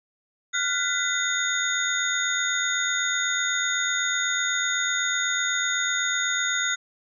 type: tone cluster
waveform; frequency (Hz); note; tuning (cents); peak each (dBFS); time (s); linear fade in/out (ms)
sine; 1405 / 1493 / 2000 / 3647 / 6700; F6 / F#6 / B6 / A#7 / G#8; +10 / +15 / +21 / -39 / +14; -29; 0.53-6.76; 20
effects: none